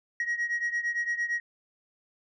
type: beating tone pair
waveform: sine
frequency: 1892 / 1900.8 Hz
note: A#6 / A#6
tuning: +25 / +33 cents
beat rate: 8.8 Hz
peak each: -27 / -30 dBFS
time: 0.2-1.4 s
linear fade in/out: 2 ms
effects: tanh soft clip ceiling -24 dBFS